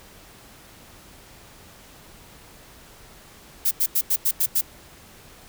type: noise bursts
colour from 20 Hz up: violet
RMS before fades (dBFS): -20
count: 7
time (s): 3.65-4.613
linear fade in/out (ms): 10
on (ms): 63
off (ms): 87
effects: pink hiss -48 dBFS RMS until 5.48 s